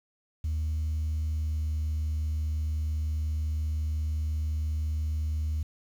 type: tone with pitch glide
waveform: sine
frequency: 77.78 to 77.15 Hz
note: D#2 to D#2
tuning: 0 to -14 cents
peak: -25 dBFS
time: 0.44-5.63 s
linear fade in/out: 5 ms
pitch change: -14 cents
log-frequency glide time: 1.29-1.6 s
effects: tanh soft clip ceiling -24 dBFS + 9-bit